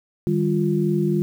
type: tone cluster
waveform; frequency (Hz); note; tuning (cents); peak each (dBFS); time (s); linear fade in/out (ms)
sine; 154.6 / 198 / 349.7; D#3 / G3 / F4; -11 / +18 / +2; -22; 0.27-1.22; 0
effects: 8-bit